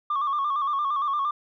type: tone with vibrato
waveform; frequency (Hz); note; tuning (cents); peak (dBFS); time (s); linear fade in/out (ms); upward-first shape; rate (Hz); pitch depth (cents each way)
sine; 1147; D6; -41; -21; 0.1-1.31; 5; square; 8.7; 68
effects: tanh soft clip ceiling -20 dBFS